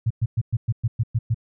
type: tone bursts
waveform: sine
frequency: 114 Hz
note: A#2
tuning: 38 cents flat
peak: -17 dBFS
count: 9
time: 0.06-1.345 s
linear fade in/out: 10 ms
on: 45 ms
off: 110 ms
effects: none